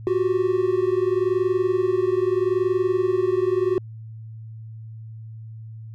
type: tone pair together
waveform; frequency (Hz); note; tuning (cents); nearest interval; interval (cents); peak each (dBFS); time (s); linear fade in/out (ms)
triangle; 361.3 / 382.1; F#4 / G4; -41 / -44; minor second; 97; -19 / -20; 0.07-3.78; 0
effects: added 111 Hz sine -35 dBFS peak until 5.94 s